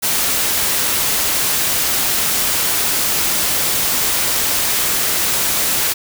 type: noise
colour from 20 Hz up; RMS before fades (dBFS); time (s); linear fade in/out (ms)
white; -17; 0.02-5.94; 20
effects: none